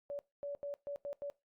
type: tone bursts at uneven times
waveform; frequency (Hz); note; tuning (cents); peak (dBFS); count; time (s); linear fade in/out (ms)
sine; 571; D5; -49; -38; 6; 0.1-0.19 / 0.43-0.55 / 0.63-0.74 / 0.87-0.96 / 1.05-1.13 / 1.22-1.3; 0
effects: noise-tail reverb RT60 0.2 s tail -20 dB re dry + Opus 48 kbps